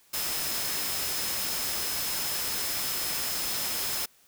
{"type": "tone in noise", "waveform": "sine", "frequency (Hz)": 5160, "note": "E8", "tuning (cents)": -38, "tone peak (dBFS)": -37, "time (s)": [0.13, 4.06], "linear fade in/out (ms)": 10, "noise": "white", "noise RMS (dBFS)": -31, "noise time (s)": [0.13, 4.06], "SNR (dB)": -9, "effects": ["white hiss -61 dBFS RMS until 4.27 s"]}